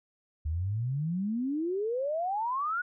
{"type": "exponential sweep", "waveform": "sine", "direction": "up", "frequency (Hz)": [73.42, 1480], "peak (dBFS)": -28, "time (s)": [0.45, 2.82], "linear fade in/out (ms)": 10, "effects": []}